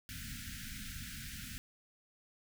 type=band-stop noise; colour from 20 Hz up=pink; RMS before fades=-45 dBFS; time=0.09-1.58 s; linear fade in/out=0 ms; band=270 to 1400 Hz; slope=96 dB/octave; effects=none